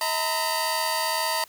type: tone cluster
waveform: sawtooth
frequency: 639 / 919 / 1001 / 4630 Hz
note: D#5 / A#5 / B5 / D8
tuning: +46 / -25 / +23 / -25 cents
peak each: -27 / -24 / -26 / -27 dBFS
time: 0.01-1.44 s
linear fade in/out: 2 ms
effects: white hiss -53 dBFS RMS until 1.48 s